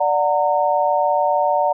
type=chord; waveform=sine; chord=D augmented; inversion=none; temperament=just; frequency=587.3 / 734.2 / 917.7 Hz; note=D5 / F#5 / A#5; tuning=0 / -14 / -27 cents; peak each=-19 dBFS; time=0-1.73 s; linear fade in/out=10 ms; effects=none